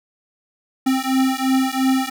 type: beating tone pair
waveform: square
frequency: 261.6 / 264.5 Hz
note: C4 / C4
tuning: 0 / +19 cents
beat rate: 2.9 Hz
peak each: -20 dBFS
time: 0.86-2.1 s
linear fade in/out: 10 ms
effects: none